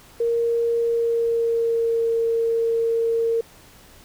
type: tone with pitch glide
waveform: sine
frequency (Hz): 466.2 to 458.7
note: A#4 to A#4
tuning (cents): 0 to -28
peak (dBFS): -18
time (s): 0.2-3.41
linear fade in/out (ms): 5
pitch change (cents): -28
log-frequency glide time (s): 0.73-2.12
effects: pink hiss -49 dBFS RMS until 4.04 s